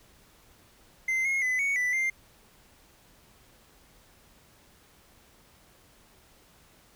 triangle tone with pitch steps, 2073 / 2156 / 2014 / 2227 / 1984 / 2099 Hz, C7 / C#7 / B6 / C#7 / B6 / C7, -17 / -49 / +33 / +7 / +7 / +5 cents, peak -23 dBFS, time 1.08-2.1 s, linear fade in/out 5 ms, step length 170 ms, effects pink hiss -59 dBFS RMS until 6.95 s

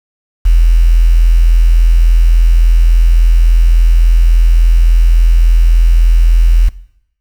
sine tone with quantisation, 41.77 Hz, E1, 24 cents sharp, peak -3 dBFS, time 0.45-6.69 s, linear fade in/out 10 ms, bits 5, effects noise-tail reverb RT60 0.8 s tail -19 dB re dry

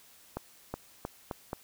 accelerating click train, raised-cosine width 1 ms, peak -20 dBFS, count 5, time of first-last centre 0.37-1.531 s, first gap 370 ms, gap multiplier 0.84, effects white hiss -58 dBFS RMS until 1.63 s

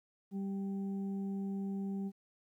harmonic tone, 196 Hz, G3, in tune, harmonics 1 / 2 / 4, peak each -35 / -47 / -56 dBFS, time 0.31-2.12 s, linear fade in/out 50 ms, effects 12-bit

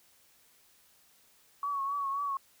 sine tone with vibrato, 1118 Hz, C#6, 14 cents sharp, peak -30 dBFS, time 1.63-2.37 s, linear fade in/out 2 ms, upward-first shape triangle, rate 3.8 Hz, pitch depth 54 cents each way, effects white hiss -64 dBFS RMS until 2.6 s

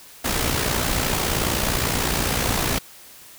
pink noise with amplitude modulation, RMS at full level -20 dBFS, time 0.24-2.79 s, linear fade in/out 10 ms, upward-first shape sine, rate 59.6 Hz, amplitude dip 55%, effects white hiss -45 dBFS RMS until 3.38 s

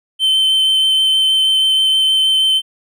triangle tone with vibrato, 3086 Hz, G7, 28 cents flat, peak -9 dBFS, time 0.19-2.62 s, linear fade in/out 50 ms, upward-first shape sine, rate 6.3 Hz, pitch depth 9 cents each way, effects none

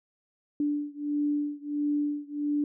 sine beating tone pair, 292.2 / 293.7 Hz, D4 / D4, -9 / 0 cents, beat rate 1.5 Hz, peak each -29 / -30 dBFS, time 0.6-2.64 s, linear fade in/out 2 ms, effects none

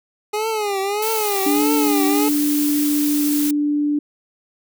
25% pulse tone with vibrato, 415.3 Hz, G#4, in tune, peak -16 dBFS, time 0.33-2.29 s, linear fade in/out 10 ms, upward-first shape triangle, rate 1.6 Hz, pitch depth 140 cents each way
blue noise, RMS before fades -25 dBFS, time 1.02-3.51 s, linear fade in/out 5 ms
sine tone, 293.7 Hz, D4, in tune, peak -16 dBFS, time 1.46-3.99 s, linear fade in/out 5 ms
effects none

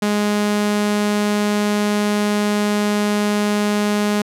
sawtooth tone, 207.7 Hz, G#3, in tune, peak -12 dBFS, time 0.02-4.22 s, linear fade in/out 5 ms, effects low-pass 12000 Hz 12 dB/octave

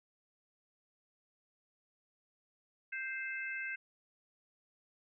harmonic tone, 523.3 Hz, C5, in tune, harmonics 3 / 4 / 5, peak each -40 / -42 / -44 dBFS, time 2.92-3.76 s, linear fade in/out 10 ms, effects none

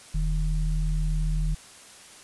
sine tone pair together, 40.82 / 154.1 Hz, E1 / D#3, -16 / -16 cents, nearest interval octave + major seventh, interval 2300 cents, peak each -23 / -29 dBFS, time 0.14-1.55 s, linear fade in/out 10 ms, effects white hiss -48 dBFS RMS until 2.23 s + resampled to 24000 Hz

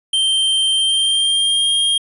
square tone with pitch glide, 3140 to 3225 Hz, G7 to G7, +2 to +48 cents, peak -14 dBFS, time 0.13-1.98 s, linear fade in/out 5 ms, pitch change +46 cents, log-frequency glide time 0.75-1.7 s, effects resampled to 32000 Hz + 9-bit

